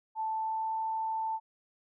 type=tone with pitch glide; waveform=sine; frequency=880 to 886.6 Hz; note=A5 to A5; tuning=0 to +13 cents; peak=-30 dBFS; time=0.15-1.4 s; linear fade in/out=50 ms; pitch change=+13 cents; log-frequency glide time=0.28-0.78 s; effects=none